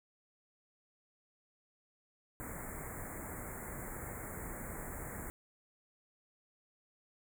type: band-stop noise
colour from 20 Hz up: pink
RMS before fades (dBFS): -44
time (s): 2.4-5.3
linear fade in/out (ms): 0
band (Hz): 2200 to 7100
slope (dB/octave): 96
effects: none